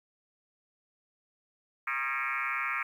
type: tone with frequency modulation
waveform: sine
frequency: 1760 Hz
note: A6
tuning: in tune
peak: -29 dBFS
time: 1.87-2.83 s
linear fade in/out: 5 ms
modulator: 134 Hz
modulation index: 4.9
effects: 10-bit